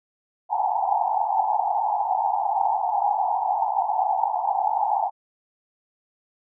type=band-pass noise; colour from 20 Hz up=white; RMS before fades=-23 dBFS; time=0.49-5.11 s; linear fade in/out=50 ms; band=730 to 900 Hz; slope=96 dB/octave; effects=none